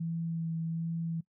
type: tone with vibrato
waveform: sine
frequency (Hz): 164.81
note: E3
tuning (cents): 0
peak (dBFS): -31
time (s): 0-1.21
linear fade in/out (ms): 10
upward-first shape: sine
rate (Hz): 1.3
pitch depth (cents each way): 14
effects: noise-tail reverb RT60 0.1 s tail -21 dB re dry